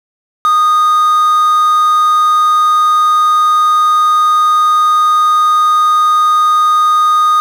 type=tone with quantisation; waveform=triangle; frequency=1235 Hz; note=D#6; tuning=13 cents flat; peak=-5 dBFS; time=0.45-7.4 s; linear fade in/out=0 ms; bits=5; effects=none